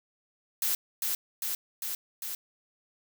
blue noise with echo, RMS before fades -28 dBFS, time 0.62-0.75 s, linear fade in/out 2 ms, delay 400 ms, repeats 4, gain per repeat -2 dB, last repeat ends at 2.35 s, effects none

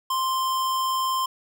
square tone, 1046.5 Hz, C6, in tune, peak -23 dBFS, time 0.1-1.26 s, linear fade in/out 5 ms, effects none

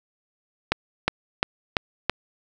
accelerating click train, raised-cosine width 0.3 ms, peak -3 dBFS, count 5, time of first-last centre 0.72-2.096 s, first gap 360 ms, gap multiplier 0.97, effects none

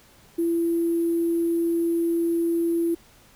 sine tone with sample-and-hold, 336.4 Hz, E4, 35 cents sharp, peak -20 dBFS, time 0.38-2.95 s, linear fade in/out 10 ms, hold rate 11025 Hz, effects pink hiss -54 dBFS RMS until 3.35 s

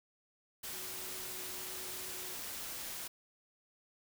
sine tone in noise, 370 Hz, F#4, in tune, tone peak -54 dBFS, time 0.72-2.35 s, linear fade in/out 10 ms, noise white, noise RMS -43 dBFS, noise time 0.63-3.08 s, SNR -14 dB, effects none

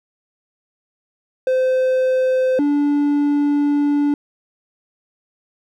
triangle tone pair in turn, 516 / 289.6 Hz, C5 / D4, -24 / -24 cents, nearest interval minor seventh, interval 1000 cents, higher first, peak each -12 dBFS, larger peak neither, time 1.47-2.59 / 2.59-4.14 s, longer second, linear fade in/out 2 ms, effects none

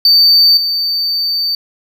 triangle tone with level steps, 4585 Hz, D8, 42 cents flat, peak -4 / -12 dBFS, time 0.05-1.55 s, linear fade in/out 2 ms, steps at 0.57 s, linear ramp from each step 2 ms, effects none

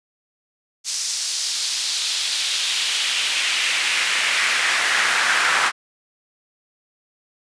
brown noise with high-pass filter sweep, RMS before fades -21 dBFS, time 0.84-5.72 s, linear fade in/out 50 ms, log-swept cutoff 5700 to 1400 Hz, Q 1.8, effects resampled to 22050 Hz

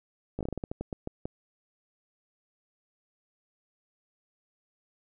slowing click train, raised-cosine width 2 ms, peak -20 dBFS, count 13, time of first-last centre 0.39-1.255 s, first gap 17 ms, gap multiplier 1.24, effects none

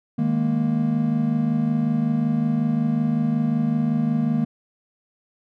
triangle chord, D# suspended fourth, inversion none, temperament equal, 155.56 / 207.7 / 233.1 Hz, D#3 / G#3 / A#3, 0 / 0 / 0 cents, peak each -22 / -24 / -19 dBFS, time 0.18-4.45 s, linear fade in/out 10 ms, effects none

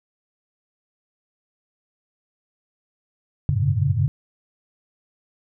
sine tone cluster, 92.6 / 102.2 / 116.6 / 137.9 / 143.3 Hz, F#2 / G#2 / A#2 / C#3 / D3, +2 / -27 / +1 / -9 / -42 cents, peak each -24 dBFS, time 3.49-4.08 s, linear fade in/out 0 ms, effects none

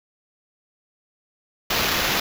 white noise with sample-and-hold, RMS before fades -22 dBFS, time 1.7-2.2 s, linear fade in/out 5 ms, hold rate 8820 Hz, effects none

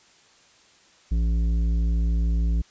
sine tone with tanh clipping, 56.6 Hz, A1, 50 cents sharp, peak -21 dBFS, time 1.11-2.62 s, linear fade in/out 10 ms, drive 10 dB, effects white hiss -56 dBFS RMS until 2.7 s + resampled to 16000 Hz

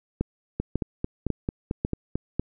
two click trains, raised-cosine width 3 ms, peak -11 / -13 dBFS, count 5 / 8, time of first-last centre 0.21-2.396 / 0.6-2.156 s, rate 1.83 / 4.5 Hz, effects none

